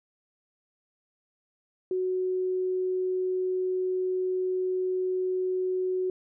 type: tone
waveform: sine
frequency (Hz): 370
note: F#4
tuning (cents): 0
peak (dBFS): -25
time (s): 1.91-6.1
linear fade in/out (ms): 2
effects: none